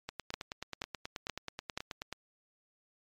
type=two click trains; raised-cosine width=0.2 ms; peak=-17 / -21 dBFS; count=4 / 20; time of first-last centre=0.34-1.775 / 0.09-2.126 s; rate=2.09 / 9.33 Hz; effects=MP3 96 kbps